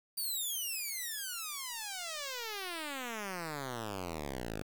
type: exponential sweep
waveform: 5% pulse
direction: down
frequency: 4700 to 48.86 Hz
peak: -27 dBFS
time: 0.17-4.63 s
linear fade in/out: 10 ms
effects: 9-bit